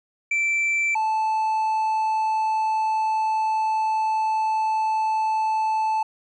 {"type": "tone pair in turn", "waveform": "triangle", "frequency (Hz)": [2336, 875], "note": ["D7", "A5"], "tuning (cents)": [-10, -10], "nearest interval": "octave + perfect fourth", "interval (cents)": 1700, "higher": "first", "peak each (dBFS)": -18, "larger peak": "neither", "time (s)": [[0.31, 0.95], [0.95, 6.03]], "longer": "second", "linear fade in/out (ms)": 5, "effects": ["resampled to 22050 Hz"]}